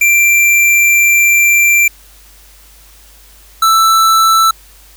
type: tone pair in turn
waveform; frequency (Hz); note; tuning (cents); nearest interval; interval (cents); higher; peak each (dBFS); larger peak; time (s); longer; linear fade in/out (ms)
square; 2358 / 1323.4; D7 / E6; +6 / +6; minor seventh; 1000; first; -7; neither; 0.01-1.88 / 3.62-4.51; first; 5
effects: added 50 Hz sine -42 dBFS peak until 4.96 s + white hiss -43 dBFS RMS until 4.96 s